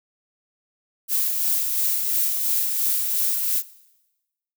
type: noise with tremolo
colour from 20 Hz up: violet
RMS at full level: -21 dBFS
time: 1.08-3.63 s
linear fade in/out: 50 ms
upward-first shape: sine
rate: 2.9 Hz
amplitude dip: 35%
effects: noise-tail reverb RT60 1.0 s tail -19 dB re dry